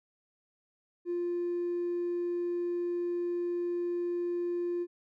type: tone with hard clipping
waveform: sine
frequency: 349.2 Hz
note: F4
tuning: in tune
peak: -30 dBFS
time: 1.05-4.87 s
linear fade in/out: 50 ms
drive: 1 dB
effects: none